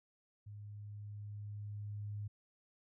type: tone with level ramp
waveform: sine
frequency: 103.6 Hz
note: G#2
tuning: 4 cents flat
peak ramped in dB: -47 to -39 dBFS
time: 0.46-2.28 s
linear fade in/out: 10 ms
effects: none